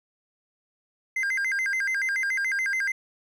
triangle tone with vibrato, 1821 Hz, A#6, 41 cents flat, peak -22 dBFS, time 1.16-2.92 s, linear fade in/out 5 ms, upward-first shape square, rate 7 Hz, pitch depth 220 cents each way, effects none

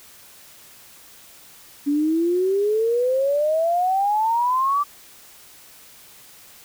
sine exponential sweep, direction up, 282.7 to 1176 Hz, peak -17 dBFS, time 1.86-4.84 s, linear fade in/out 20 ms, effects white hiss -47 dBFS RMS until 6.64 s

